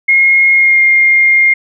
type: tone with pitch glide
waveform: sine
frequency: 2150 to 2122 Hz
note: C7 to C7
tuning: +47 to +24 cents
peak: -5 dBFS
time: 0.08-1.54 s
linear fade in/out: 10 ms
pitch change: -23 cents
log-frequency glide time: 0.53-0.81 s
effects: none